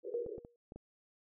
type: band-pass noise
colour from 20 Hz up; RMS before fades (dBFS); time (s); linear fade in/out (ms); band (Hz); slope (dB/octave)
pink; -45; 0.03-0.4; 20; 350 to 520; 96
type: tone with exponential decay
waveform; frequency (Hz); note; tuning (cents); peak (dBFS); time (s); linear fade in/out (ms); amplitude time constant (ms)
sine; 476; A#4; +36; -31; 0.14-0.56; 2; 90
type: clicks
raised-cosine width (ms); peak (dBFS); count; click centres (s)
2; -35; 5; 0.263 / 0.381 / 0.449 / 0.721 / 0.76
effects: none